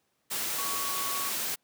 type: tone in noise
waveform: sine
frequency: 1120 Hz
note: C#6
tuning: 18 cents sharp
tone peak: -35 dBFS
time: 0.57-1.3 s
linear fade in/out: 20 ms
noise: white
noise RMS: -32 dBFS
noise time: 0.3-1.56 s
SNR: -6 dB
effects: pink hiss -74 dBFS RMS until 1.63 s + high-pass 150 Hz 12 dB/octave